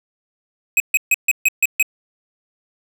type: tone bursts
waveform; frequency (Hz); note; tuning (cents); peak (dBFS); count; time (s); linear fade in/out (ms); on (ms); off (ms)
square; 2533; D#7; +30; -12; 7; 0.77-1.827; 2; 31; 140
effects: none